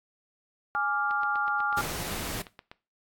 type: chord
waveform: sine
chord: D diminished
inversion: second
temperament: equal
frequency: 830.6 / 1174.7 / 1396.9 Hz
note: Ab5 / D6 / F6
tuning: 0 / 0 / 0 cents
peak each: -30 / -32 / -28 dBFS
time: 0.75-1.81 s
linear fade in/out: 0 ms
type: click train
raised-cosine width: 0.3 ms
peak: -27 dBFS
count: 14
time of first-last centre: 1.11-2.715 s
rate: 8.1 Hz
type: noise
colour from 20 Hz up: pink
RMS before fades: -34 dBFS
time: 1.77-2.42 s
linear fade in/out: 5 ms
effects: noise-tail reverb RT60 0.3 s tail -18 dB re dry + AAC 64 kbps